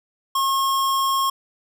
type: tone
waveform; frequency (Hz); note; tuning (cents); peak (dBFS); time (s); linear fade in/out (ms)
square; 1082; C#6; -42; -19; 0.35-1.3; 5
effects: none